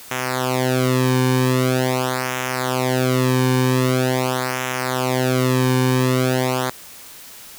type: tone with flanger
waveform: sawtooth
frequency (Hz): 128.1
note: C3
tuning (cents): -36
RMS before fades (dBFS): -19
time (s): 0.11-6.7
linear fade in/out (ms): 2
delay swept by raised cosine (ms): 0.22 to 1.52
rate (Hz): 0.44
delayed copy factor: -0.95
effects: white hiss -40 dBFS RMS until 7.58 s